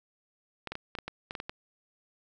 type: clicks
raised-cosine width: 0.3 ms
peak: -20 dBFS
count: 10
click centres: 0.673 / 0.72 / 0.754 / 0.952 / 0.987 / 1.08 / 1.309 / 1.352 / 1.401 / 1.495 s
effects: none